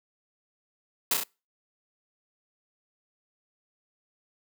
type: noise with echo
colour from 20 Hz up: white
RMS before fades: -24 dBFS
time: 1.11-1.14 s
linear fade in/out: 2 ms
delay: 32 ms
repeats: 3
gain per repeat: -3 dB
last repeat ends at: 1.236 s
effects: noise-tail reverb RT60 0.3 s tail -26 dB re dry + high-pass 200 Hz 12 dB/octave